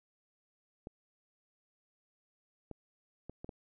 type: clicks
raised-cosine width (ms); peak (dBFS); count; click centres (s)
2; -30; 5; 0.871 / 2.713 / 3.296 / 3.445 / 3.492
effects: none